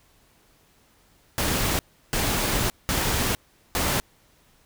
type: noise bursts at uneven times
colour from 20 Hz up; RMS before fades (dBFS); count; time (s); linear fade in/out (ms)
pink; -24; 4; 1.38-1.79 / 2.13-2.7 / 2.89-3.35 / 3.75-4; 0
effects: pink hiss -60 dBFS RMS until 4.65 s